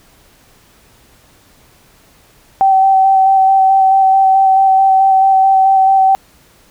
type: tone with vibrato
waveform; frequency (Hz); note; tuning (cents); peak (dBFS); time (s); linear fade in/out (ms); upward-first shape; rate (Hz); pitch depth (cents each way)
sine; 770; G5; -31; -6; 2.61-6.15; 0; square; 4.6; 12
effects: pink hiss -48 dBFS RMS until 6.7 s

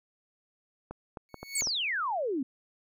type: clicks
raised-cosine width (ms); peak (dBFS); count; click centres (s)
1; -25; 6; 0.91 / 1.172 / 1.343 / 1.43 / 1.622 / 1.672
type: tone with exponential growth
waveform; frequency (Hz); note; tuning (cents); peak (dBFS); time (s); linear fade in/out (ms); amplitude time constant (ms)
25% pulse; 2217; C#7; 0; -25; 1.29-1.61; 0; 69
type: exponential sweep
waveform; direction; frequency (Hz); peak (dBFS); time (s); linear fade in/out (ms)
sine; down; 8660 to 246.6; -28; 1.55-2.43; 5
effects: none

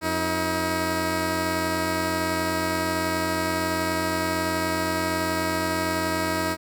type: tone pair together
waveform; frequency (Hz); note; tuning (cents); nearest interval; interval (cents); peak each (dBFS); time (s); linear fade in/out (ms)
10% pulse; 89.31 / 318.6; F2 / D#4; +39 / +41; octave + minor seventh; 2202; -21 / -16; 0.01-6.57; 50
effects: none

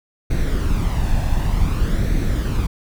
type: noise with flanger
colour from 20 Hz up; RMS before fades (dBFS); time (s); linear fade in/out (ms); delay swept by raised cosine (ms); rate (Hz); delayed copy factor
brown; -18; 0.3-2.67; 10; 0.49 to 1.17; 0.54; +0.5
effects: none

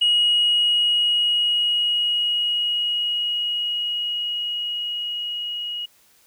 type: tone with level ramp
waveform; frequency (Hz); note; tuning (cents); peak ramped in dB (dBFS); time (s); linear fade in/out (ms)
sine; 2895; F#7; -38; -13 to -26; 0.01-5.86; 10
effects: tanh soft clip ceiling -12 dBFS + white hiss -57 dBFS RMS until 6.26 s

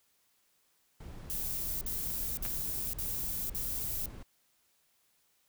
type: noise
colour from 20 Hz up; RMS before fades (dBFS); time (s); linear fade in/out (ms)
brown; -44; 1-4.23; 5
type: noise bursts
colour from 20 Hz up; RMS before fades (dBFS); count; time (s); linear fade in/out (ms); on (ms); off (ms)
violet; -36; 5; 1.3-4.058; 0; 510; 52
type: clicks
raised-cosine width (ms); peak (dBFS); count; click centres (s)
0.3; -26; 2; 2.452 / 2.462
effects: white hiss -72 dBFS RMS until 5.48 s

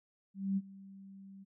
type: tone with ADSR envelope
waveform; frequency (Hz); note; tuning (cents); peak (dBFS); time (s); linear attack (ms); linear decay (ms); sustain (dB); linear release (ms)
sine; 194.7; G3; -12; -28; 0.34-1.45; 230; 40; -21; 25
effects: none

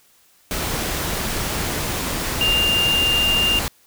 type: tone in noise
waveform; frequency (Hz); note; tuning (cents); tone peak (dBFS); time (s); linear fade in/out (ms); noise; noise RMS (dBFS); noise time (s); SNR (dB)
sine; 2800; F7; +4; -16; 2.41-3.59; 0; pink; -24; 0.51-3.68; +5
effects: white hiss -56 dBFS RMS until 3.86 s

